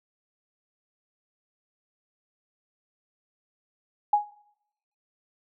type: tone with exponential decay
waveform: sine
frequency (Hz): 830.6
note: G#5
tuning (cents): 0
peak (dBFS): -14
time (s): 4.13-4.32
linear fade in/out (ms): 5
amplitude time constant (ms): 40
effects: noise-tail reverb RT60 0.8 s tail -22 dB re dry